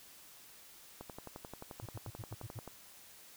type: click train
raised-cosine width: 1 ms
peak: -31 dBFS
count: 20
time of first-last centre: 1.01-2.677 s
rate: 11.4 Hz
type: tone bursts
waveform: triangle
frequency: 110 Hz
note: A2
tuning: in tune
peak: -39 dBFS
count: 7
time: 1.82-2.593 s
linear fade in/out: 10 ms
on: 41 ms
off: 81 ms
effects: white hiss -57 dBFS RMS until 3.36 s